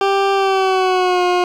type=tone with pitch glide; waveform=20% pulse; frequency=393 to 358.3 Hz; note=G4 to F4; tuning=+4 to +44 cents; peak=-8 dBFS; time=0.01-1.44 s; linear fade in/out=2 ms; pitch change=-160 cents; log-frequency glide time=0.33-1.23 s; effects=low-pass 4000 Hz 12 dB/octave + 7-bit